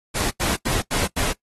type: noise bursts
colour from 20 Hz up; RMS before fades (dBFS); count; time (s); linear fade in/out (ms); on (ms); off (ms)
pink; -23; 5; 0.14-1.33; 20; 170; 85
effects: noise-tail reverb RT60 0.1 s tail -20 dB re dry + AAC 32 kbps